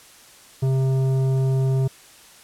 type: tone with tanh clipping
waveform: triangle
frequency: 132.7 Hz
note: C3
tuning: 25 cents sharp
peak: -19 dBFS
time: 0.62-1.88 s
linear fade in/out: 10 ms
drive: 15 dB
effects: white hiss -48 dBFS RMS until 2.43 s + low-pass 11000 Hz 12 dB/octave